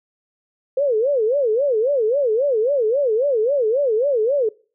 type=tone with vibrato; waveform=sine; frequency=498.2 Hz; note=B4; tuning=15 cents sharp; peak=-15 dBFS; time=0.77-4.49 s; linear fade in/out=5 ms; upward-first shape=sine; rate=3.7 Hz; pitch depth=270 cents each way; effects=noise-tail reverb RT60 0.4 s tail -24 dB re dry